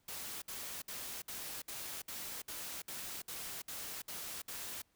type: noise bursts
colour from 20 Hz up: white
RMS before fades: -44 dBFS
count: 12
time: 0.08-4.82 s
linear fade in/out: 5 ms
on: 340 ms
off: 60 ms
effects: pink hiss -75 dBFS RMS until 4.95 s